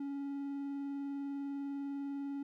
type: tone with vibrato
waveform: triangle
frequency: 279.8 Hz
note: C#4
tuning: 16 cents sharp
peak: -35 dBFS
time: 0-2.43 s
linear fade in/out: 5 ms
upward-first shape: sine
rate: 20 Hz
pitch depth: 19 cents each way
effects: none